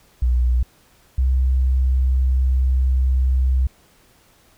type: tone pair in turn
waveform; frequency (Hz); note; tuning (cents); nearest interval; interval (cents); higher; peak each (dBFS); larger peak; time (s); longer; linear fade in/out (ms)
sine; 61.2 / 64.61; B1 / C2; -15 / -21; minor second; 94; second; -14; neither; 0.22-0.63 / 1.18-3.67; second; 5
effects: pink hiss -55 dBFS RMS until 4.57 s

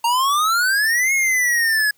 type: exponential two-way sweep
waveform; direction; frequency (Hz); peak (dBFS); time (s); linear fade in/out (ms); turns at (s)
square; up then down; 918 to 2185 to 1678; -16; 0.04-1.91; 5; 1.13
effects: white hiss -60 dBFS RMS until 1.97 s

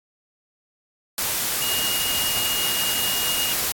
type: tone in noise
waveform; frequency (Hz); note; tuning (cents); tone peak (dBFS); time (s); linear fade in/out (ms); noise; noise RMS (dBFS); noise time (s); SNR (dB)
sine; 2861; F7; +41; -26; 1.62-3.53; 2; white; -24; 1.18-3.72; -5
effects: AAC 64 kbps

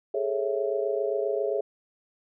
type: chord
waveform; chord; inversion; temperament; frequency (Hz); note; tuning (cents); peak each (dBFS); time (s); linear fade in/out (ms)
sine; A major seventh; third; just; 412.5 / 440 / 550 / 660; G#4 / A4 / C#5 / E5; -12 / 0 / -14 / +2; -28 / -32 / -30 / -32; 0.14-1.61; 5
effects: none

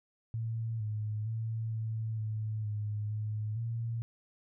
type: tone with pitch steps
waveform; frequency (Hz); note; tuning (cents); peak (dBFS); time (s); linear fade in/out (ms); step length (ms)
sine; 113.4 / 106.8 / 112.4 / 111.1 / 108.5 / 105.2 / 107.1 / 115.3; A#2 / G#2 / A2 / A2 / A2 / G#2 / A2 / A#2; -47 / +49 / +37 / +17 / -24 / +23 / -46 / -19; -32; 0.34-4.02; 0; 460
effects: none

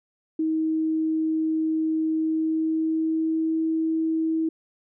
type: tone with pitch glide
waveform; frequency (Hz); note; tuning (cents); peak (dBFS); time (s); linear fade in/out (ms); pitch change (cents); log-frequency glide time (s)
sine; 317.2 to 321.6; D#4 to E4; +33 to -43; -21; 0.39-4.49; 5; +24; 2.12-3.64
effects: none

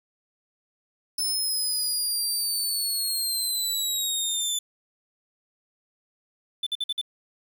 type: linear sweep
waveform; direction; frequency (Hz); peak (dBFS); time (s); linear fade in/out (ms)
20% pulse; down; 5274 to 3498; -19; 1.18-4.59; 5
type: tone bursts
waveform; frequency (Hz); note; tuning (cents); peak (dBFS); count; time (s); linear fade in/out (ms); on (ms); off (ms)
triangle; 3520; A7; 0; -23; 5; 6.63-7.014; 5; 36; 51
effects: 9-bit

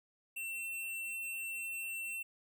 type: tone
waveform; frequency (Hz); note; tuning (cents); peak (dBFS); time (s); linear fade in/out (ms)
square; 2701; E7; +42; -39; 0.36-2.23; 10
effects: none

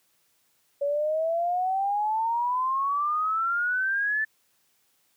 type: exponential sweep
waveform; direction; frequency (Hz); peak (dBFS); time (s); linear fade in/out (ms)
sine; up; 561 to 1765; -23; 0.81-4.25; 10
effects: white hiss -68 dBFS RMS until 5.16 s + high-pass 80 Hz 12 dB/octave

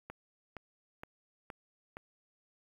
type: click train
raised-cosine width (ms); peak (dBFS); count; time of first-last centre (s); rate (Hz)
0.5; -28; 5; 0.1-1.969; 2.14
effects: 9-bit

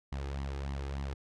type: tone with flanger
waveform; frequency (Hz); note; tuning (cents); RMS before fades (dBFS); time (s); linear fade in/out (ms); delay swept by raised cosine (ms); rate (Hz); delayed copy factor
sawtooth; 69; C#2; -7; -37; 0.12-1.14; 5; 0.97 to 2.47; 3.4; +0.6
effects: low-pass 6000 Hz 12 dB/octave

